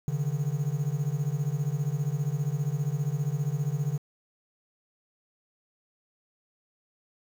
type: beating tone pair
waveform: triangle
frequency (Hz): 137.5 / 152.5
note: C#3 / D#3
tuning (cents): -14 / -34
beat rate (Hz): 15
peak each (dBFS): -27 / -27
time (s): 0.08-3.98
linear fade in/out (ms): 0
effects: 8-bit